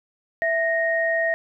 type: tone pair together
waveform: sine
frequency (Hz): 659.3 / 1863.3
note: E5 / A#6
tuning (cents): 0 / -1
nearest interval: octave + tritone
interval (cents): 1799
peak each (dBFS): -22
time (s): 0.42-1.34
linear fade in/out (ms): 0
effects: none